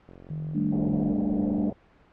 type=click train; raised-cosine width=2 ms; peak=-33 dBFS; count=49; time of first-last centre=0.09-1.157 s; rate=45 Hz
type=tone with pitch glide; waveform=sine; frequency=154.3 to 152.26 Hz; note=D#3 to D#3; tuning=-14 to -37 cents; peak=-30 dBFS; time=0.3-1.11 s; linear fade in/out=5 ms; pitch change=-23 cents; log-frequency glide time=0.76-0.83 s
type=chord; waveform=sine; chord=G suspended second; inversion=none; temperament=just; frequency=196 / 220.5 / 294 Hz; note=G3 / A3 / D4; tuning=0 / +4 / +2 cents; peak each=-28 dBFS; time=0.54-1.71 s; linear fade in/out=20 ms
type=low-pass noise; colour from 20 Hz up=white; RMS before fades=-35 dBFS; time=0.72-1.73 s; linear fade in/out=5 ms; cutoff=700 Hz; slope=48 dB/octave
effects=pink hiss -58 dBFS RMS until 2.12 s + low-pass 2000 Hz 12 dB/octave